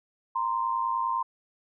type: tone pair together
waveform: sine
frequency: 932.3 / 1042.2 Hz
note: A#5 / C6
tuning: 0 / -7 cents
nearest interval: major second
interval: 193 cents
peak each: -29 / -27 dBFS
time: 0.35-1.23 s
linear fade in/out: 10 ms
effects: none